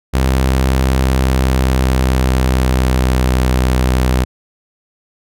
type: tone with pitch glide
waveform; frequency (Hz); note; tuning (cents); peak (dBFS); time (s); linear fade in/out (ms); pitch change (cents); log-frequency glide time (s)
sawtooth; 65.41 to 63.44; C2 to B1; 0 to +47; -7; 0.13-4.25; 20; -53; 0.97-3.36
effects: none